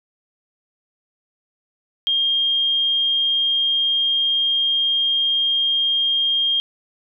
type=tone; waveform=sine; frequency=3219 Hz; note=G7; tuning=45 cents sharp; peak=-16 dBFS; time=2.07-6.6 s; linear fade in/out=0 ms; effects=none